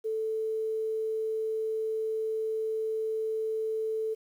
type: tone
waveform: sine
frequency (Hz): 440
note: A4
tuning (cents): 0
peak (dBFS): -28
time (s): 0.04-4.15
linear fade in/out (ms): 20
effects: 10-bit